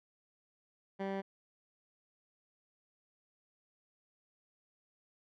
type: tone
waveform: 15% pulse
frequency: 194.7 Hz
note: G3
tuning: 12 cents flat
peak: -29 dBFS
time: 0.99-1.22 s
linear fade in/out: 20 ms
effects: low-pass 2000 Hz 12 dB/octave